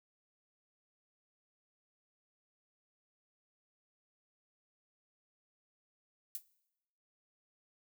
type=noise with exponential decay; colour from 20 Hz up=violet; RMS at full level=-36 dBFS; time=6.35-6.44 s; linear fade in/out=1 ms; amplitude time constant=18 ms; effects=noise-tail reverb RT60 0.9 s tail -21 dB re dry